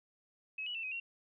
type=tone with pitch steps; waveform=sine; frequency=2567 / 2935 / 2682 / 2525 / 2740 Hz; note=E7 / F#7 / E7 / D#7 / F7; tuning=-47 / -15 / +29 / +25 / -34 cents; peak=-37 dBFS; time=0.58-1 s; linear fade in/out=5 ms; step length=84 ms; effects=none